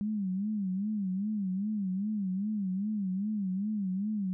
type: tone with vibrato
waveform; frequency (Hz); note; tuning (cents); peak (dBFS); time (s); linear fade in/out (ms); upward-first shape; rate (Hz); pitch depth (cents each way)
sine; 199.6; G3; +32; -29; 0.01-4.33; 0; sine; 2.5; 140
effects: none